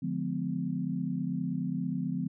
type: chord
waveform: sine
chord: D diminished seventh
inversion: none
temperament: just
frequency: 146.83 / 176.2 / 211.4 / 253.7 Hz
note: D3 / F3 / Ab3 / Cb4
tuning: 0 / +16 / +31 / +47 cents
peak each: -37 / -33 / -38 / -34 dBFS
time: 0.02-2.28 s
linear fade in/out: 10 ms
effects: none